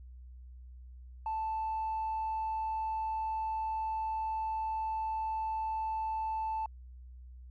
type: tone with tanh clipping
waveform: triangle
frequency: 880 Hz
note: A5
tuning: in tune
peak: -32 dBFS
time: 1.26-6.66 s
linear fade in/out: 2 ms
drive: 5 dB
effects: added 62 Hz sine -47 dBFS peak until 7.5 s